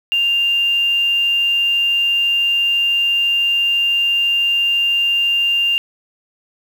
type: tone with quantisation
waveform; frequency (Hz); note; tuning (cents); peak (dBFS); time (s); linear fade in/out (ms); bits
sine; 2794; F7; 0; -13; 0.12-5.78; 0; 6
effects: none